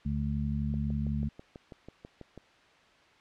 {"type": "harmonic tone", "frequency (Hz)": 72, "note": "D2", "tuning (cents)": -34, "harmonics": [1, 2, 3], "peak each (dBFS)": [-33, -33, -33], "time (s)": [0.05, 1.29], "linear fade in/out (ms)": 10}
{"type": "click train", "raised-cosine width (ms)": 2, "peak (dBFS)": -31, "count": 11, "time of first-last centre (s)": [0.74, 2.377], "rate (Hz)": 6.11}
{"effects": ["white hiss -60 dBFS RMS until 3.2 s", "low-pass 3000 Hz 12 dB/octave"]}